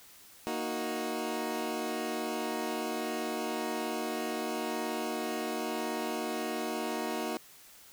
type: chord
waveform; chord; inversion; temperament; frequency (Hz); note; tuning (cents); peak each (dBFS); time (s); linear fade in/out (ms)
20% pulse; D# minor; second; equal; 233.1 / 311.1 / 370; A#3 / D#4 / F#4; 0 / 0 / 0; -32; 0.47-7.37; 0
effects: white hiss -55 dBFS RMS until 7.92 s